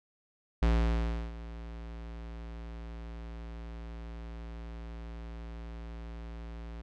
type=tone with ADSR envelope; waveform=square; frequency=57 Hz; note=A#1; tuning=38 cents flat; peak=-23 dBFS; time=0.62-6.82 s; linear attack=6 ms; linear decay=690 ms; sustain=-18 dB; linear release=11 ms; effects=low-pass 4000 Hz 12 dB/octave